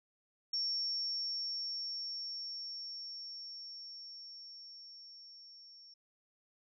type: tone with level ramp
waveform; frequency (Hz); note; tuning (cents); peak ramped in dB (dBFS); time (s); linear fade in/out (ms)
sine; 5480; F8; -34; -32 to -54; 0.53-5.94; 5
effects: none